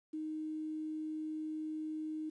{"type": "tone with quantisation", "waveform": "sine", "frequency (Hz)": 311.1, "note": "D#4", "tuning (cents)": 0, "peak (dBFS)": -37, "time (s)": [0.13, 2.3], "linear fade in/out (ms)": 10, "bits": 11, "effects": ["resampled to 22050 Hz"]}